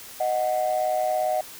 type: tone pair together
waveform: sine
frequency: 622.3 / 740 Hz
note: D#5 / F#5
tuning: 0 / 0 cents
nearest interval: minor third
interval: 300 cents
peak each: -23 dBFS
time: 0.2-1.41 s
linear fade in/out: 5 ms
effects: tanh soft clip ceiling -16 dBFS + white hiss -42 dBFS RMS until 1.59 s